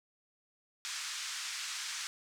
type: band-pass noise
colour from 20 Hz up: white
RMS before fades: -40 dBFS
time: 0.85-2.07 s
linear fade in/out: 0 ms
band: 1200 to 7300 Hz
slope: 24 dB/octave
effects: none